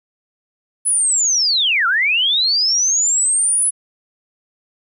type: linear two-way sweep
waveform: sine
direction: down then up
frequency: 10300 to 1318.5 to 10300 Hz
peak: -13 dBFS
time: 0.85-3.71 s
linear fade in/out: 20 ms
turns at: 1.87 s
effects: 9-bit